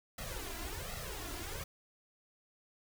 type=noise with flanger; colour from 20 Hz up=pink; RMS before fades=-42 dBFS; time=0.18-1.64 s; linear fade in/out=5 ms; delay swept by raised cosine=1.5 to 3 ms; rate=1.3 Hz; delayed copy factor=+0.9; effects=none